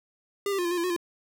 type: tone with pitch steps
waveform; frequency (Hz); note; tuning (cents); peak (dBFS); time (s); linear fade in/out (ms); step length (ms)
square; 401.9 / 392.6 / 354.2 / 343.4 / 356.1 / 339.3 / 364.2 / 344.6; G4 / G4 / F4 / F4 / F4 / F4 / F#4 / F4; +43 / +3 / +24 / -29 / +34 / -50 / -27 / -23; -26; 0.46-0.964; 2; 63
effects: none